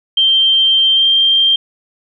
sine tone with pitch glide, 3146 to 3173 Hz, G7 to G7, +6 to +20 cents, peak -8 dBFS, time 0.17-1.56 s, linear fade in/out 5 ms, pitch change +14 cents, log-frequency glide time 0.89-1.07 s, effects none

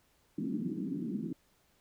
pink band-pass noise, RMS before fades -36 dBFS, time 0.38-1.33 s, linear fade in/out 5 ms, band 170 to 320 Hz, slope 48 dB/octave, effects pink hiss -70 dBFS RMS until 1.8 s

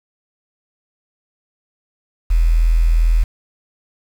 sine tone with quantisation, 41.2 Hz, E1, in tune, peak -10 dBFS, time 2.3-3.24 s, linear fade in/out 10 ms, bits 6, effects none

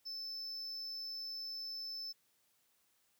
triangle tone, 5270 Hz, E8, 1 cent flat, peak -40 dBFS, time 0.05-2.13 s, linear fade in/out 20 ms, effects white hiss -75 dBFS RMS until 3.19 s + high-pass 60 Hz 12 dB/octave

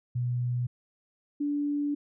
sine tone pair in turn, 122.7 / 290.1 Hz, B2 / D4, -11 / -21 cents, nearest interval octave + minor third, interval 1490 cents, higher second, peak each -26 dBFS, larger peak neither, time 0.15-0.67 / 1.4-1.95 s, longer second, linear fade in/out 10 ms, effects none

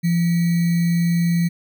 sine tone with sample-and-hold, 170.6 Hz, F3, 40 cents flat, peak -15 dBFS, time 0.03-1.49 s, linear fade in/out 20 ms, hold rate 2100 Hz, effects none

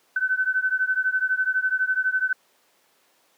sine beating tone pair, 1513 / 1525 Hz, F#6 / G6, +38 / -48 cents, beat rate 12 Hz, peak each -23 / -24 dBFS, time 0.16-2.33 s, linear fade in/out 5 ms, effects pink hiss -62 dBFS RMS until 3.37 s + high-pass 400 Hz 12 dB/octave

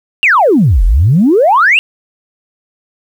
sine exponential two-way sweep, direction down then up, 2889 to 38.89 to 2889 Hz, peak -4 dBFS, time 0.23-1.79 s, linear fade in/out 0 ms, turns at 0.84 s, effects tanh soft clip ceiling 0 dBFS + 7-bit

